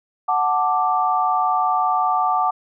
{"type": "chord", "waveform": "sine", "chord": "D major", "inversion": "first", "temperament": "equal", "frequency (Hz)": [740, 880, 1174.7], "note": ["F#5", "A5", "D6"], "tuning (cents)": [0, 0, 0], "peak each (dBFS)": [-20, -22, -20], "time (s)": [0.28, 2.51], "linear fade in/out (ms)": 10, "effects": []}